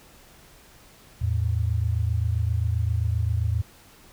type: tone pair together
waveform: sine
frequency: 82.41 / 110 Hz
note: E2 / A2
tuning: 0 / 0 cents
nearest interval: perfect fourth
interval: 500 cents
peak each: -24 dBFS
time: 1.21-3.62 s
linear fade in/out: 10 ms
effects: pink hiss -52 dBFS RMS until 4.12 s